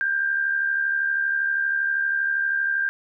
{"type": "tone with amplitude modulation", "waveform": "sine", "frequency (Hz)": 1589, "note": "G6", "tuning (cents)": 23, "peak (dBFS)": -18, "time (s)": [0.01, 2.89], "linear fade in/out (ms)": 0, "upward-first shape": "sine", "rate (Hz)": 72.6, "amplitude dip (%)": 50, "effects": []}